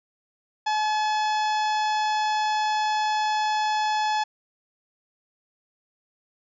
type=harmonic tone with a mistuned harmonic; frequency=855 Hz; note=A5; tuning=50 cents flat; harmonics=1 / 2 / 3 / 4 / 5 / 6 / 7 / 8; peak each=-22 / -32 / -37 / -36 / -40 / -38 / -46 / -46 dBFS; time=0.66-4.24 s; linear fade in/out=10 ms; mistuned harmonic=5; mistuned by=+22 cents; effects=none